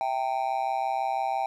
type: tone with amplitude modulation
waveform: triangle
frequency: 785 Hz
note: G5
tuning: 2 cents sharp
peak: -19 dBFS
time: 0.01-1.46 s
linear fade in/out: 0 ms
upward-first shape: sine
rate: 126 Hz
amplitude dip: 100%
effects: none